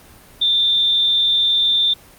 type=tone with amplitude modulation; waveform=sine; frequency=3580 Hz; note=A7; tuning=29 cents sharp; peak=-11 dBFS; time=0.41-1.94 s; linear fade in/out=10 ms; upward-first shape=sine; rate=233 Hz; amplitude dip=45%; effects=pink hiss -45 dBFS RMS until 2.18 s + Opus 32 kbps